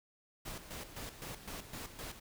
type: noise with tremolo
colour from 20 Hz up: pink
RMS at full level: -44 dBFS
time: 0.45-2.2 s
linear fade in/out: 10 ms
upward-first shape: square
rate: 3.9 Hz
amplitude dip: 65%
effects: none